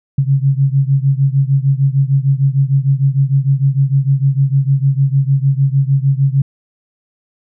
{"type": "beating tone pair", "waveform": "sine", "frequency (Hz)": [134.7, 141.3], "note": ["C#3", "C#3"], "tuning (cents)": [-49, 34], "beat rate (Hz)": 6.6, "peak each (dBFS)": [-12, -14], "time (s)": [0.18, 6.42], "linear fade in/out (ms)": 5, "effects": []}